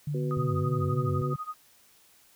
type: tone with pitch glide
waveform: sine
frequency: 146.83 to 141.17 Hz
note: D3 to C#3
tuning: 0 to +32 cents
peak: -28 dBFS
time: 0.07-1.36 s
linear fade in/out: 5 ms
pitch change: -68 cents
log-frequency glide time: 0.8-0.9 s
type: harmonic tone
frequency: 123.47 Hz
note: B2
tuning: in tune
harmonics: 2 / 3 / 4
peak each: -37 / -34 / -38 dBFS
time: 0.14-1.34 s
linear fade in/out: 5 ms
type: tone with tremolo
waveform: sine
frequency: 1244.5 Hz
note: D#6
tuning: in tune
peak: -31 dBFS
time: 0.31-1.54 s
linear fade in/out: 0 ms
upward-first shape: sine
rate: 12 Hz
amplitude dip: 90%
type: tone with vibrato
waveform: sine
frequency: 109.8 Hz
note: A2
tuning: 3 cents flat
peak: -29 dBFS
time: 0.37-1.22 s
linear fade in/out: 0 ms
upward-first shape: sine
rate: 3.6 Hz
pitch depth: 290 cents each way
effects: white hiss -60 dBFS RMS until 2.35 s